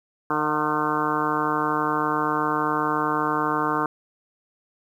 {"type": "harmonic tone with a mistuned harmonic", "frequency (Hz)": 152.1, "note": "D#3", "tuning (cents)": -39, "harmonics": [1, 2, 3, 4, 5, 6, 7, 8, 9, 10], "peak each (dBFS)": [-36, -28, -30, -38, -32, -29, -27, -28, -31, -33], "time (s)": [0.3, 3.86], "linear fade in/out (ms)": 2, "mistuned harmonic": 5, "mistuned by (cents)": -38, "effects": ["9-bit"]}